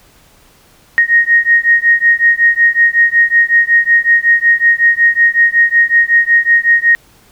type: beating tone pair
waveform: sine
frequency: 1864.7 / 1870.1 Hz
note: A#6 / A#6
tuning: 0 / +5 cents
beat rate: 5.4 Hz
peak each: -10 dBFS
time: 0.98-6.95 s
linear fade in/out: 0 ms
effects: pink hiss -47 dBFS RMS until 7.31 s